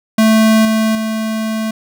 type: tone with level steps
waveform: square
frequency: 220 Hz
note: A3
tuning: in tune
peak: -8 / -12 / -17 dBFS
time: 0.18-1.71 s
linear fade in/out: 5 ms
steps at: 0.65 / 0.95 s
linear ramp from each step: 2 ms
effects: none